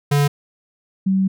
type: tone pair in turn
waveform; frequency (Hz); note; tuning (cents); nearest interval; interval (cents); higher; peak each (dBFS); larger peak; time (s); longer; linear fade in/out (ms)
square / sine; 143.8 / 191.29; D3 / G3; -36 / -42; perfect fourth; 494; second; -14; neither; 0.11-0.28 / 1.06-1.28; second; 10
effects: none